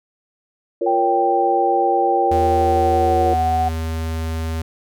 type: chord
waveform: sine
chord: Bb minor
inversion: second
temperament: equal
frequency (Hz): 349.2 / 466.2 / 554.4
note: F4 / Bb4 / Db5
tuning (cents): 0 / 0 / 0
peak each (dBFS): -21 / -22 / -23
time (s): 0.81-3.34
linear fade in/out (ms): 5
type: tone with pitch glide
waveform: sine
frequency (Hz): 785 to 742.7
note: G5 to F#5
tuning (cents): +2 to +6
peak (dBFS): -16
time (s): 0.86-3.69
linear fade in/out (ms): 10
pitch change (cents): -96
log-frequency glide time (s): 2.44-3.31
type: tone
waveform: square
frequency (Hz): 80.9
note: E2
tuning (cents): -32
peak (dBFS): -22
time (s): 2.31-4.62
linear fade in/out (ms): 5
effects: none